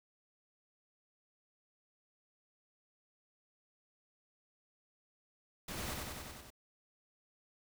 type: noise with echo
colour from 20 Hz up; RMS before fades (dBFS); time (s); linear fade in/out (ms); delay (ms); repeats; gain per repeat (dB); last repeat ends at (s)
pink; -43; 5.68-5.94; 5; 94; 6; -2; 6.504
effects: none